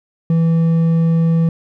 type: tone with hard clipping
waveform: triangle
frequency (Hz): 164.81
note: E3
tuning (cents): 0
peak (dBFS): -12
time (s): 0.3-1.49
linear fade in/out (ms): 2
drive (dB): 7
effects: none